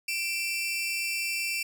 sawtooth tone pair together, 2347 / 2686 Hz, D7 / E7, -2 / +32 cents, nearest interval major second, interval 234 cents, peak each -28 dBFS, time 0.08-1.63 s, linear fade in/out 5 ms, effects none

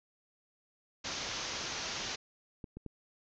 white low-pass noise, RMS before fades -39 dBFS, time 1.04-2.16 s, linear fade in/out 10 ms, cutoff 6600 Hz, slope 96 dB/octave
clicks, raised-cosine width 3 ms, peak -30 / -31 / -29 dBFS, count 3, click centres 2.642 / 2.77 / 2.863 s
effects none

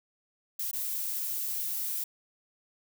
violet noise with dropouts, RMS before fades -33 dBFS, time 0.59-2.04 s, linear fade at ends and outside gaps 5 ms, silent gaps 0.713-0.731 s, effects none

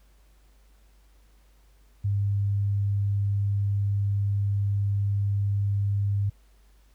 sine tone, 100.6 Hz, G2, 45 cents sharp, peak -22 dBFS, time 2.04-6.3 s, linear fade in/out 10 ms, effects added 50 Hz sine -55 dBFS peak until 6.94 s + pink hiss -66 dBFS RMS until 6.94 s

